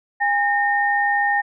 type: tone pair together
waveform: sine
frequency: 814 / 1833.7 Hz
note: G#5 / A#6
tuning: -35 / -29 cents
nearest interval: octave + major second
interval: 1406 cents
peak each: -19 dBFS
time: 0.2-1.42 s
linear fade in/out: 20 ms
effects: none